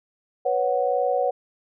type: chord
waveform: sine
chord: B suspended second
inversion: none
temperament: just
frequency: 493.9 / 555.6 / 740.8 Hz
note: B4 / C#5 / F#5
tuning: 0 / +4 / +2 cents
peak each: -24 dBFS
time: 0.45-1.31 s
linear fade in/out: 10 ms
effects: none